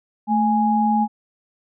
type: tone pair together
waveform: sine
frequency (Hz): 219.7 / 830.6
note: A3 / G#5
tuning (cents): -2 / 0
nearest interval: octave + major seventh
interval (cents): 2302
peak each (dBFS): -18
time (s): 0.27-1.08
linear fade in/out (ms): 50
effects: none